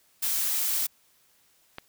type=noise; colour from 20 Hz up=blue; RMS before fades=-27 dBFS; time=0.22-0.87 s; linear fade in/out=10 ms
type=click; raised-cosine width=0.3 ms; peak=-20 dBFS; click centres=1.784 s
effects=white hiss -64 dBFS RMS until 1.88 s